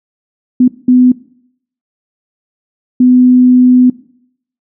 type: tone bursts at uneven times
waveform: sine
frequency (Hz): 250.9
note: B3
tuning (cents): +28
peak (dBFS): -3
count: 3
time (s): 0.6-0.68 / 0.88-1.12 / 3-3.9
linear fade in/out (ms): 5
effects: noise-tail reverb RT60 0.7 s tail -20 dB re dry